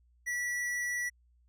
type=tone with hard clipping; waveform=triangle; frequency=1949 Hz; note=B6; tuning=23 cents flat; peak=-33 dBFS; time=0.26-1.1 s; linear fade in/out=20 ms; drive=15 dB; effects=added 60 Hz sine -63 dBFS peak until 1.48 s